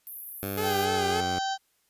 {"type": "high-pass noise", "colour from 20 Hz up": "pink", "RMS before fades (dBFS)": -37, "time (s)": [0.07, 0.85], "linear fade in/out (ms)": 0, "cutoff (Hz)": 11000, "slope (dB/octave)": 96}
{"type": "tone with pitch glide", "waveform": "10% pulse", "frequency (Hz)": [98, 90.39], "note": ["G2", "F#2"], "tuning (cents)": [0, -40], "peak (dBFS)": -23, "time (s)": [0.43, 1.39], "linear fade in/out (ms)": 0, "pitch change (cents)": -140, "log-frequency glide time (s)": [0.78, 1.15]}
{"type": "tone with vibrato", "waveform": "sawtooth", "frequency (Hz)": 415.3, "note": "G#4", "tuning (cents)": 0, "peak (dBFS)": -24, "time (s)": [0.57, 1.21], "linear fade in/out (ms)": 10, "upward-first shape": "sine", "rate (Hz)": 3.5, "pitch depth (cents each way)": 72}
{"type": "harmonic tone", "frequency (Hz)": 776, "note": "G5", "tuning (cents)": -18, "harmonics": [1, 2, 4, 5, 6, 7, 8, 9], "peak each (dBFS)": [-28, -36, -38, -42, -41, -45, -47, -45], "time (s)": [0.62, 1.58], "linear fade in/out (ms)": 50}
{"effects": ["white hiss -70 dBFS RMS until 1.89 s", "resampled to 32000 Hz"]}